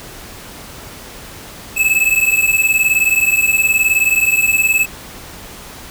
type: beating tone pair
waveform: square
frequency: 2593 / 2612 Hz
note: E7 / E7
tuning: -29 / -17 cents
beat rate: 19 Hz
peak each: -15 dBFS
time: 1.76-4.86 s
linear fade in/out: 20 ms
effects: pink hiss -34 dBFS RMS until 5.9 s